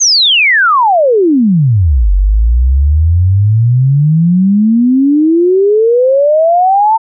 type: exponential two-way sweep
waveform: sine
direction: down then up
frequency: 6600 to 45.72 to 908 Hz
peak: -5 dBFS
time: 0-6.98 s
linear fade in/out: 20 ms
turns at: 2.12 s
effects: none